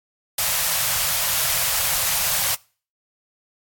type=band-stop noise; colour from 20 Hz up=white; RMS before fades=-21 dBFS; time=0.38-2.55 s; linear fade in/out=5 ms; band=170 to 520 Hz; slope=48 dB/octave; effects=noise-tail reverb RT60 0.4 s tail -24 dB re dry + AAC 64 kbps